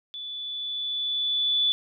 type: tone with level ramp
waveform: sine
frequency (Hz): 3467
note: A7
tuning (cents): -26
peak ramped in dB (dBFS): -34 to -19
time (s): 0.14-1.72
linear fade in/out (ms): 0
effects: none